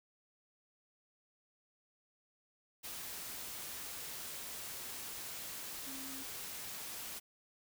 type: tone in noise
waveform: sine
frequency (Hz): 268.2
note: C4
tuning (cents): +43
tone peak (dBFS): -49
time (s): 5.86-6.24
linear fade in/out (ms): 20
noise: white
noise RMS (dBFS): -45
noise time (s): 2.83-7.2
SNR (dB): -7
effects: none